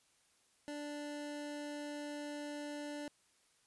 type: tone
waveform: 25% pulse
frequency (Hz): 293.3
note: D4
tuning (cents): -2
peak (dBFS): -38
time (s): 0.68-3.08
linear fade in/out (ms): 0
effects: white hiss -72 dBFS RMS until 3.66 s + resampled to 24000 Hz